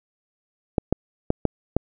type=clicks; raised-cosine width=2 ms; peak=-5 dBFS; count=5; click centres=0.782 / 0.926 / 1.304 / 1.453 / 1.766 s; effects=none